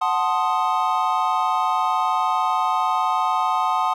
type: chord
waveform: triangle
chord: F# diminished seventh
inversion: none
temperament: equal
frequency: 740 / 880 / 1046.5 / 1244.5 Hz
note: F#5 / A5 / C6 / Eb6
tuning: 0 / 0 / 0 / 0 cents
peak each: -22 dBFS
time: 0.01-3.94 s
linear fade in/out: 10 ms
effects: none